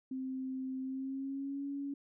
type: tone with pitch glide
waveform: sine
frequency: 261.6 to 280.4 Hz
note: C4 to C#4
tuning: 0 to +20 cents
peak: -36 dBFS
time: 0.11-1.94 s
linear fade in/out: 5 ms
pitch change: +120 cents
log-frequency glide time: 0.81-1.65 s
effects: none